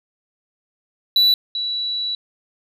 triangle / sine tone pair in turn, 3951 / 3933 Hz, B7 / B7, 0 / -8 cents, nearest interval unison, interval 8 cents, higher first, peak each -10 / -21 dBFS, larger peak first, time 1.16-1.34 / 1.55-2.15 s, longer second, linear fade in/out 2 ms, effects none

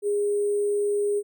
sine tone with sample-and-hold, 410.6 Hz, G#4, 20 cents flat, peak -21 dBFS, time 0.02-1.23 s, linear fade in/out 50 ms, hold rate 8820 Hz, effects none

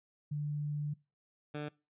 sine / 15% pulse tone pair in turn, 147.6 / 148.63 Hz, D3 / D3, +9 / +21 cents, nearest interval unison, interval 12 cents, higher second, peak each -33 / -31 dBFS, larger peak second, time 0.31-0.94 / 1.54-1.69 s, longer first, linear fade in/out 10 ms, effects noise-tail reverb RT60 0.3 s tail -23 dB re dry + resampled to 8000 Hz

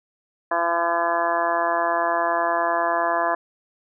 harmonic tone, 169.8 Hz, F3, 48 cents flat, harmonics 2 / 3 / 4 / 5 / 6 / 7 / 8 / 9 / 10, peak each -32 / -33 / -23 / -31 / -24 / -30 / -35 / -35 / -28 dBFS, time 0.51-3.35 s, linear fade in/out 5 ms, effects none

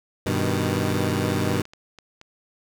15% pulse chord, G augmented, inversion none, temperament equal, 98 / 123.47 / 155.56 Hz, G2 / B2 / D#3, 0 / 0 / 0 cents, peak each -18 / -20 / -21 dBFS, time 0.26-1.62 s, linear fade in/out 5 ms
clicks, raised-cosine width 0.2 ms, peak -27 dBFS, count 5, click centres 1.45 / 1.654 / 1.735 / 1.987 / 2.214 s
effects none

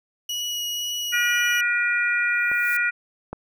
30% pulse tone with vibrato, 2914 Hz, F#7, 27 cents flat, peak -23 dBFS, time 0.29-1.61 s, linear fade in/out 5 ms, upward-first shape sine, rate 2 Hz, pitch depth 8 cents each way
harmonic tone, 480.7 Hz, B4, 47 cents flat, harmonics 3 / 4 / 5, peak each -22 / -25 / -25 dBFS, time 1.12-2.91 s, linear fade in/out 20 ms
violet noise with exponential growth, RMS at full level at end -32 dBFS, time 2.21-2.77 s, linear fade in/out 5 ms, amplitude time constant 120 ms
clicks, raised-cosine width 1 ms, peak -23 / -17 dBFS, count 2, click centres 2.516 / 3.33 s
effects none

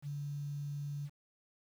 sine tone with quantisation, 144 Hz, D3, 34 cents flat, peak -37 dBFS, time 0.02-1.1 s, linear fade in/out 50 ms, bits 10, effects none

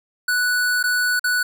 square tone with dropouts, 1480 Hz, F#6, in tune, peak -18 dBFS, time 0.28-1.43 s, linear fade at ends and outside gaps 5 ms, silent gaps 0.829-0.838 / 1.195-1.241 s, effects none

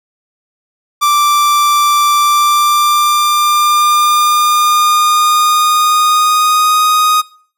45% pulse tone with pitch glide, 1174.7 to 1244.6 Hz, D6 to D#6, 0 to 0 cents, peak -8 dBFS, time 1.01-7.22 s, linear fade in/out 20 ms, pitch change +100 cents, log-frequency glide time 2.16-6.78 s, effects noise-tail reverb RT60 0.5 s tail -22 dB re dry

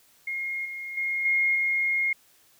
sine tone with level steps, 2143 Hz, C7, 41 cents sharp, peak -28 / -33 / -25 / -20 / -22 dBFS, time 0.27-2.13 s, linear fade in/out 5 ms, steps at 0.65 / 0.97 / 1.25 / 1.55 s, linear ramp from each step 5 ms, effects white hiss -60 dBFS RMS until 2.59 s

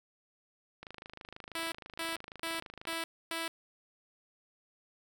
click train, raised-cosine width 0.3 ms, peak -29 dBFS, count 56, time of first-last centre 0.83-2.929 s, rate 26.2 Hz
5% pulse tone bursts, 329.6 Hz, E4, in tune, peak -23 dBFS, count 5, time 1.55-3.48 s, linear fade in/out 2 ms, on 170 ms, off 270 ms
effects none

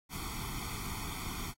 pink noise with comb filter, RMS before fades -40 dBFS, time 0.09-1.54 s, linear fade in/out 50 ms, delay 0.89 ms, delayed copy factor +0.95, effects AAC 48 kbps

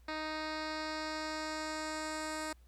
10% pulse tone with low-pass filter sweep, 311.1 Hz, D#4, in tune, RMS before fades -39 dBFS, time 0.08-2.53 s, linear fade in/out 5 ms, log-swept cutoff 3800 to 9000 Hz, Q 1.7, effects added 60 Hz sine -57 dBFS peak until 2.67 s + pink hiss -72 dBFS RMS until 2.67 s

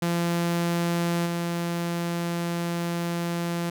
sawtooth tone with level steps, 171.2 Hz, F3, 34 cents flat, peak -19 / -22 dBFS, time 0.02-3.7 s, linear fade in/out 5 ms, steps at 1.25 s, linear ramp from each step 20 ms, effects none

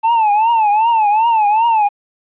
triangle tone with vibrato, 877 Hz, A5, 6 cents flat, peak -8 dBFS, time 0.03-1.89 s, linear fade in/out 20 ms, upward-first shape triangle, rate 2.6 Hz, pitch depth 140 cents each way, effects resampled to 8000 Hz + 8-bit

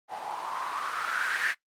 violet noise with low-pass filter sweep, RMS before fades -31 dBFS, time 0.08-1.55 s, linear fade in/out 50 ms, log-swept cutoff 760 to 1800 Hz, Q 5.9, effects noise-tail reverb RT60 0.1 s tail -19 dB re dry + Opus 24 kbps

